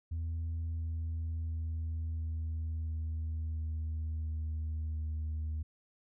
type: tone with pitch steps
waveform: sine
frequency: 82 / 81.39 / 80.78 / 80.17 / 79.57 / 78.98 / 78.39 / 77.8 Hz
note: E2 / E2 / E2 / E2 / D#2 / D#2 / D#2 / D#2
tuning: -9 / -21 / -35 / -48 / +39 / +26 / +13 / 0 cents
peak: -31 dBFS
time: 0.11-5.63 s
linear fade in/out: 10 ms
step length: 690 ms
effects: tanh soft clip ceiling -32 dBFS